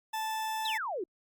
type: tone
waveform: 40% pulse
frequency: 878 Hz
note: A5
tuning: 4 cents flat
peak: -31 dBFS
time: 0.13-0.78 s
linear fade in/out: 10 ms
type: exponential sweep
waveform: sine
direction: down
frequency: 4100 to 330.5 Hz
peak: -32 dBFS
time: 0.65-1.04 s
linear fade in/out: 5 ms
effects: Opus 48 kbps